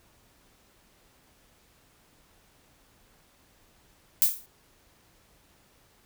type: noise with exponential decay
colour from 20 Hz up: violet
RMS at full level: -17 dBFS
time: 4.22-4.46 s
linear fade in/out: 0 ms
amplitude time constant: 51 ms
effects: pink hiss -62 dBFS RMS until 6.05 s